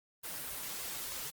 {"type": "noise with flanger", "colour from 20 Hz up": "white", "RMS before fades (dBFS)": -41, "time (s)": [0.23, 1.31], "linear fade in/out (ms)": 20, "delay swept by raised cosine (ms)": [1.8, 7], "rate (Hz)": 3.4, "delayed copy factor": 1, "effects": ["Opus 32 kbps"]}